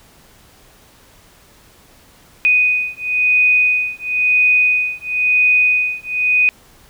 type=beating tone pair; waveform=sine; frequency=2489 / 2489.98 Hz; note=D#7 / D#7; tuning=0 / +1 cents; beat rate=0.98 Hz; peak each=-15 dBFS; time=2.45-6.49 s; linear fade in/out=0 ms; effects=pink hiss -48 dBFS RMS until 6.89 s